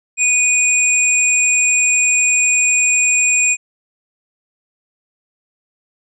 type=tone pair together; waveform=sine; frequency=2472 / 7408 Hz; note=D#7 / A#8; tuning=-12 / -12 cents; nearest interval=octave + perfect fifth; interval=1900 cents; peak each=-14 dBFS; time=0.17-3.57 s; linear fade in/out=50 ms; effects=none